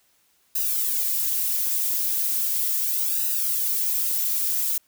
violet noise with flanger, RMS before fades -24 dBFS, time 0.55-4.78 s, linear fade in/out 5 ms, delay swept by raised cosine 0.9 to 4.3 ms, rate 0.37 Hz, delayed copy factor -0.9, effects white hiss -64 dBFS RMS until 4.87 s

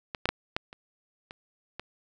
clicks, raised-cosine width 0.3 ms, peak -17 / -10 / -8 / -11 / -28 / -25 / -20 dBFS, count 7, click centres 0.148 / 0.256 / 0.29 / 0.565 / 0.729 / 1.309 / 1.796 s, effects none

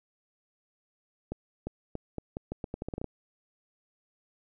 accelerating click train, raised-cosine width 2 ms, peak -21 dBFS, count 14, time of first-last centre 1.32-3.043 s, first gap 350 ms, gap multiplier 0.81, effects none

